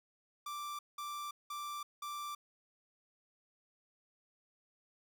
45% pulse tone bursts, 1174.7 Hz, D6, in tune, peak -40 dBFS, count 4, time 0.46-2.35 s, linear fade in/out 5 ms, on 330 ms, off 190 ms, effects none

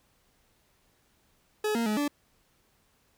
40% pulse tone with pitch steps, 425.1 / 231.8 / 212.7 / 290.1 Hz, G#4 / A#3 / G#3 / D4, +40 / -10 / +42 / -21 cents, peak -25 dBFS, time 1.64-2.08 s, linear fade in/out 5 ms, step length 110 ms, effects pink hiss -68 dBFS RMS until 3.17 s

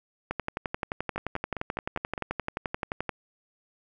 two click trains, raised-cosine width 0.5 ms, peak -18 / -14 dBFS, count 6 / 33, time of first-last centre 1.16-2.178 / 0.31-3.093 s, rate 4.91 / 11.5 Hz, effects none

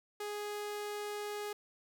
sawtooth tone, 415.3 Hz, G#4, in tune, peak -34 dBFS, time 0.2-1.53 s, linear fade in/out 5 ms, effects none

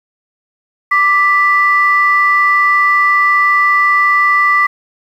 sine tone pair together, 1174.7 / 1978 Hz, D6 / B6, 0 / +2 cents, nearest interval major sixth, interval 902 cents, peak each -10 dBFS, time 0.91-4.67 s, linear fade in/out 10 ms, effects tanh soft clip ceiling 0 dBFS + 7-bit

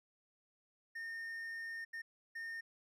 triangle tone bursts at uneven times, 1827 Hz, A#6, 35 cents flat, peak -40 dBFS, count 3, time 0.95-1.85 / 1.93-2.02 / 2.35-2.61 s, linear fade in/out 10 ms, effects none

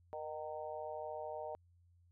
harmonic tone with a mistuned harmonic, 153.6 Hz, D#3, 22 cents flat, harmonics 3 / 4 / 5 / 6, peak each -48 / -44 / -47 / -50 dBFS, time 0.13-1.55 s, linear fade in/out 0 ms, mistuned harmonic 3, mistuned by +37 cents, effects added 87 Hz sine -65 dBFS peak until 2.11 s

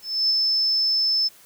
sine tone with ADSR envelope, 5260 Hz, E8, 5 cents flat, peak -16 dBFS, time 0.02-1.29 s, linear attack 280 ms, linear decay 14 ms, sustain -2 dB, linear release 22 ms, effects white hiss -51 dBFS RMS until 1.45 s + high-pass 60 Hz 12 dB/octave

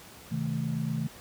sine chord, A diminished, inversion first, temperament equal with one note detuned, 130.81 / 159.02 / 220 Hz, C3 / Eb3 / A3, 0 / +38 / 0 cents, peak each -33 / -31 / -33 dBFS, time 0.31-1.08 s, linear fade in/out 10 ms, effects pink hiss -49 dBFS RMS until 1.2 s + high-pass 60 Hz 12 dB/octave

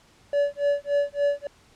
triangle tone with tremolo, 573 Hz, D5, 43 cents flat, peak -16 dBFS, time 0.33-1.47 s, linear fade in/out 2 ms, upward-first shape sine, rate 3.5 Hz, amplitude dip 100%, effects pink hiss -57 dBFS RMS until 1.75 s + low-pass 8000 Hz 12 dB/octave

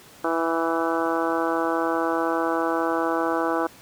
harmonic tone with a mistuned harmonic, 164.81 Hz, E3, in tune, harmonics 2 / 3 / 4 / 5 / 6 / 7 / 8 / 9, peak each -26 / -28 / -29 / -30 / -31 / -31 / -32 / -33 dBFS, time 0.24-3.67 s, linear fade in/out 5 ms, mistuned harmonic 9, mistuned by +19 cents, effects pink hiss -48 dBFS RMS until 3.81 s + high-pass 100 Hz 12 dB/octave

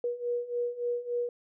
sine beating tone pair, 480 / 483.5 Hz, B4 / B4, -49 / -37 cents, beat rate 3.5 Hz, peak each -34 / -31 dBFS, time 0.04-1.29 s, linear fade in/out 2 ms, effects none

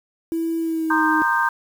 sine tone with pitch glide, 329.2 to 312.5 Hz, E4 to D#4, -2 to +8 cents, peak -20 dBFS, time 0.32-1.22 s, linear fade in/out 0 ms, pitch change -90 cents, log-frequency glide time 0.6-1.08 s
sine chord, C minor seventh, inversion third, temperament equal with one note detuned, 932.3 / 1046.5 / 1217.5 / 1568 Hz, Bb5 / C6 / Eb6 / G6, 0 / 0 / -38 / 0 cents, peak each -21 / -25 / -25 / -20 dBFS, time 0.9-1.49 s, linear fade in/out 5 ms
effects 7-bit

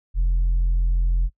sine tone with tanh clipping, 43 Hz, F1, 26 cents flat, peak -17 dBFS, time 0.14-1.3 s, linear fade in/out 50 ms, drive 1 dB, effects noise-tail reverb RT60 0.1 s tail -23 dB re dry

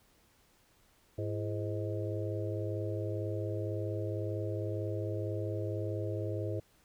harmonic tone with a mistuned harmonic, 104.4 Hz, G#2, 10 cents sharp, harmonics 1 / 3 / 4 / 5 / 6, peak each -35 / -40 / -41 / -42 / -43 dBFS, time 1.18-6.6 s, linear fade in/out 5 ms, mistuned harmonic 3, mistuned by +120 cents, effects pink hiss -67 dBFS RMS until 6.84 s

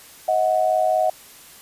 sine tone pair together, 633 / 737.4 Hz, D#5 / F#5, +30 / -6 cents, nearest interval minor third, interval 264 cents, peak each -19 dBFS, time 0.28-1.1 s, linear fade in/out 5 ms, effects white hiss -45 dBFS RMS until 1.61 s + resampled to 32000 Hz

